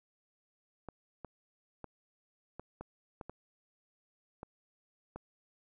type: clicks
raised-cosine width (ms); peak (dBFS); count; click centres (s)
1; -29; 9; 0.887 / 1.247 / 1.843 / 2.596 / 2.81 / 3.212 / 3.296 / 4.431 / 5.16
effects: none

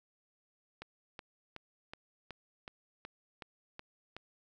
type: click train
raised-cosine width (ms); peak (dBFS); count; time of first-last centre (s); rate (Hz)
0.3; -28; 10; 0.82-4.166; 2.69
effects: none

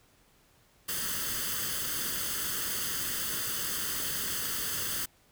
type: noise with comb filter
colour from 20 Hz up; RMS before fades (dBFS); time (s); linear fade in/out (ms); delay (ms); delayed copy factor
white; -33; 0.88-5.06; 10; 0.63; +0.7
effects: pink hiss -64 dBFS RMS until 5.31 s

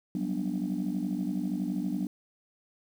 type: chord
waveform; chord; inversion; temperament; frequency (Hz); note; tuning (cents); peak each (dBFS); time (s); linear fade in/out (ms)
sine; G major seventh; third; just; 183.75 / 196 / 245 / 294; F#3 / G3 / B3 / D4; -12 / 0 / -14 / +2; -33; 0.15-2.07; 2
effects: tanh soft clip ceiling -22 dBFS + 9-bit

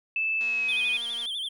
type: tone with pitch glide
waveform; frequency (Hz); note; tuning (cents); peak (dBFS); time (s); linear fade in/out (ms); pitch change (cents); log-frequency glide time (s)
sine; 2629 to 2481; E7 to D#7; -5 to -6; -24; 0.16-0.97; 2; -101; 0.4-0.86
type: click train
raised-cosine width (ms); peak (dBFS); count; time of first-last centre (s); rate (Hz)
0.2; -29; 200; 0.41-1.257; 235
type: tone with vibrato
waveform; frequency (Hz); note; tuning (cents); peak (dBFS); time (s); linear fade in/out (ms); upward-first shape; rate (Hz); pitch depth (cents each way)
triangle; 3322; G#7; 0; -28; 0.68-1.49; 10; sine; 12; 120
effects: none

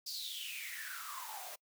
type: noise with high-pass filter sweep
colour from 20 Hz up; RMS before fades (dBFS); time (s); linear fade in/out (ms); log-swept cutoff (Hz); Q
white; -44; 0.06-1.56; 10; 4900 to 620; 9.9
effects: noise-tail reverb RT60 0.1 s tail -25 dB re dry

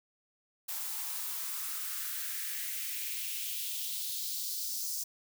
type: noise with high-pass filter sweep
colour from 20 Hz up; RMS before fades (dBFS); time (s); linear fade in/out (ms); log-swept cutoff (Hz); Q
blue; -37; 0.68-5.04; 10; 750 to 5700; 2.4
effects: none

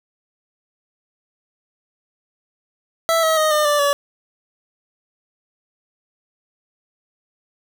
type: tone with pitch steps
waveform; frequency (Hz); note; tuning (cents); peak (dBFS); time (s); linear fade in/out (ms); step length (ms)
25% pulse; 659.3 / 640.5 / 622.3 / 604.6 / 587.4 / 570.6; E5 / E5 / D#5 / D#5 / D5 / C#5; 0 / -50 / 0 / -50 / 0 / +50; -11; 3.09-3.93; 0; 140
effects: none

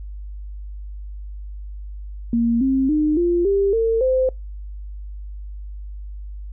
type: tone with pitch steps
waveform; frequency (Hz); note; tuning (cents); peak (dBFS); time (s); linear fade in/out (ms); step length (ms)
sine; 233.1 / 266.2 / 304 / 347.2 / 396.6 / 452.9 / 517.3; A#3 / C4 / D#4 / F4 / G4 / A#4 / C5; 0 / +30 / -40 / -10 / +20 / -50 / -20; -15; 2.33-4.29; 2; 280
effects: noise-tail reverb RT60 0.2 s tail -25 dB re dry + added 50 Hz sine -30 dBFS peak until 6.52 s

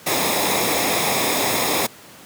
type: noise with comb filter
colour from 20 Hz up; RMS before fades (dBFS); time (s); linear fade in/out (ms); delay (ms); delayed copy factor
pink; -20; 0.06-1.87; 10; 0.67; -0.6
effects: pink hiss -43 dBFS RMS until 2.25 s + high-pass 150 Hz 12 dB/octave

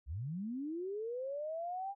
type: linear sweep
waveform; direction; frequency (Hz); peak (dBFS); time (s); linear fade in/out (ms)
sine; up; 58.27 to 808; -37; 0.06-1.95; 50
effects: none

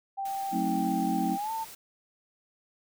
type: tone with pitch glide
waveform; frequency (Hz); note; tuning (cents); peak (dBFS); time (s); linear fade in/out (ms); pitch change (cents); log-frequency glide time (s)
sine; 784 to 895.4; G5 to A5; 0 to +30; -30; 0.17-1.65; 20; +230; 1.36-1.51
type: noise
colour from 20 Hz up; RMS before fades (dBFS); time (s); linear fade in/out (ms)
white; -46; 0.25-1.75; 5
type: chord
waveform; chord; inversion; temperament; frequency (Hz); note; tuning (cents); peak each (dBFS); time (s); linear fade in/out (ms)
sine; F# diminished seventh; none; just; 185 / 222 / 266.4 / 319.7; F#3 / A3 / C4 / Eb4; 0 / +16 / +31 / +47; -32; 0.51-1.38; 50
effects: none

